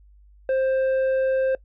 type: tone with tanh clipping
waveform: sine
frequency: 527 Hz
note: C5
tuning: 12 cents sharp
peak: -20 dBFS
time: 0.49-1.55 s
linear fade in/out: 2 ms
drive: 6 dB
effects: noise-tail reverb RT60 0.1 s tail -22 dB re dry + added 50 Hz sine -49 dBFS peak until 1.64 s